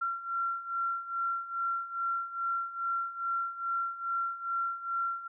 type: beating tone pair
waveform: sine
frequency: 1366 / 1368.4 Hz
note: F6 / F6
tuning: -39 / -36 cents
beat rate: 2.4 Hz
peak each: -36 / -32 dBFS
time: 0.01-5.28 s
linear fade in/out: 10 ms
effects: none